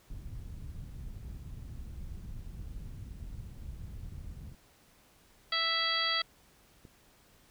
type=low-pass noise; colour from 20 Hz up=pink; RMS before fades=-43 dBFS; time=0.1-4.55 s; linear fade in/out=2 ms; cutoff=120 Hz; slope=12 dB/octave
type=harmonic tone; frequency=659.3 Hz; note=E5; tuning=in tune; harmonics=1 / 2 / 3 / 4 / 5 / 6 / 7; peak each=-44 / -35 / -34 / -44 / -33 / -38 / -34 dBFS; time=5.52-6.22 s; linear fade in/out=5 ms
type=click; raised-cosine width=3 ms; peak=-38 dBFS; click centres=6.852 s
effects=pink hiss -63 dBFS RMS until 7.5 s